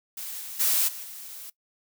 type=noise with level steps; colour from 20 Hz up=blue; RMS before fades=-36 / -38 / -23 / -38 / -41 dBFS; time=0.17-1.5 s; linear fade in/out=5 ms; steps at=0.4 / 0.59 / 0.87 / 1.03 s; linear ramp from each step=20 ms; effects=noise-tail reverb RT60 0.1 s tail -20 dB re dry